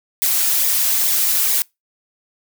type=noise with flanger; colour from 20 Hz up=blue; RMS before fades=-17 dBFS; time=0.22-1.62 s; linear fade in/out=0 ms; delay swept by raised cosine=0.67 to 6.47 ms; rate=2.3 Hz; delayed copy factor=-0.7; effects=noise-tail reverb RT60 0.2 s tail -25 dB re dry